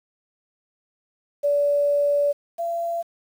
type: tone pair in turn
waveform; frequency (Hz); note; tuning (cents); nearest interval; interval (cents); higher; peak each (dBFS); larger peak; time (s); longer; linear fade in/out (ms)
sine; 576 / 678.8; D5 / F5; -34 / -49; minor third; 285; second; -17 / -23; first; 1.43-2.33 / 2.58-3.03; first; 20
effects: 8-bit